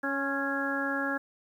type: harmonic tone with a mistuned harmonic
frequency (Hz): 276.7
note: C#4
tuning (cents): -3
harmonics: 1 / 2 / 3 / 4 / 5 / 6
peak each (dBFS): -33 / -36 / -39 / -41 / -35 / -32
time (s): 0.03-1.18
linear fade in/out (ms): 10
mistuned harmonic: 4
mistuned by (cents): -29
effects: 10-bit